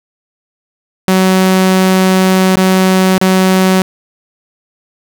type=tone with dropouts; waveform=sawtooth; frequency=187.6 Hz; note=F#3; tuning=24 cents sharp; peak=-3 dBFS; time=1.08-3.82 s; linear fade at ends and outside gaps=0 ms; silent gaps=2.557-2.57 / 3.181-3.214 s; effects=none